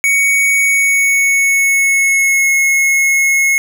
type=tone with pitch glide; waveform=square; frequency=2237 to 2175 Hz; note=C#7 to C#7; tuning=+15 to -33 cents; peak=-10 dBFS; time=0.04-3.58 s; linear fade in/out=0 ms; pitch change=-48 cents; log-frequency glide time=0.6-2.49 s; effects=none